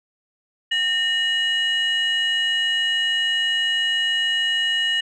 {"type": "tone pair together", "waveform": "sine", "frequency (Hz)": [1826.9, 2900], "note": ["A#6", "F#7"], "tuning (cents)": [-35, -35], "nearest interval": "minor sixth", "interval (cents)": 800, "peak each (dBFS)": [-21, -18], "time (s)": [0.71, 5.01], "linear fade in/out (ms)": 10, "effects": ["tanh soft clip ceiling -15 dBFS"]}